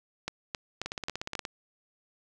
two click trains, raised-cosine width 0.2 ms, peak -17 / -15 dBFS, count 11 / 5, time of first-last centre 0.86-1.452 / 0.28-1.352 s, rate 16.9 / 3.73 Hz, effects none

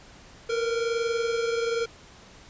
square tone pair together, 460.7 / 481.7 Hz, A#4 / B4, -20 / -43 cents, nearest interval minor second, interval 77 cents, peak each -26 / -33 dBFS, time 0.49-1.86 s, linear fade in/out 10 ms, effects pink hiss -50 dBFS RMS until 2.49 s + resampled to 16000 Hz

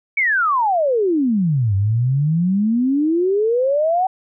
sine exponential two-way sweep, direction down then up, 2299 to 95.3 to 767 Hz, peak -14 dBFS, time 0.17-4.07 s, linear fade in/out 5 ms, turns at 1.75 s, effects none

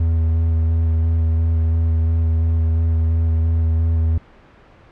triangle tone with vibrato, 81.5 Hz, E2, 19 cents flat, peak -12 dBFS, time 0-4.18 s, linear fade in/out 5 ms, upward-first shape square, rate 2.9 Hz, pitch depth 12 cents each way, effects pink hiss -47 dBFS RMS until 4.91 s + low-pass 2000 Hz 12 dB/octave

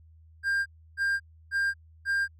triangle tone bursts, 1598 Hz, G6, 33 cents sharp, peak -22 dBFS, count 4, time 0.43-2.28 s, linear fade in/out 50 ms, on 230 ms, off 310 ms, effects added 80 Hz sine -52 dBFS peak until 2.39 s

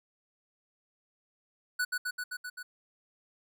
square tone with echo, 1480 Hz, F#6, in tune, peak -28 dBFS, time 1.79-1.85 s, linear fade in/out 10 ms, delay 130 ms, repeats 6, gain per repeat -2 dB, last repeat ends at 2.63 s, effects none

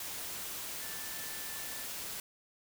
sine tone in noise, 1760 Hz, A6, in tune, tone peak -50 dBFS, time 0.81-1.84 s, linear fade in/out 2 ms, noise white, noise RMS -41 dBFS, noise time 0-2.2 s, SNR -12 dB, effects none

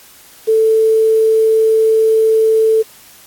sine tone with quantisation, 442.1 Hz, A4, 8 cents sharp, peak -8 dBFS, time 0.47-2.83 s, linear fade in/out 20 ms, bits 6, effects white hiss -42 dBFS RMS until 3.26 s + AAC 64 kbps

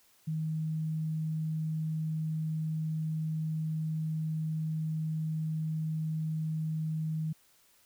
sine tone, 157.6 Hz, D#3, 23 cents sharp, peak -30 dBFS, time 0.27-7.33 s, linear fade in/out 10 ms, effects white hiss -65 dBFS RMS until 7.85 s

